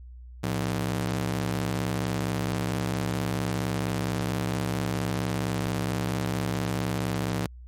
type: ring-modulated tone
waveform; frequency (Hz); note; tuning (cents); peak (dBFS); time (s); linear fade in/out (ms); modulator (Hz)
sawtooth; 143.8; D3; -36; -19; 0.43-7.47; 10; 32.2
effects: added 61 Hz sine -41 dBFS peak until 7.67 s + MP3 64 kbps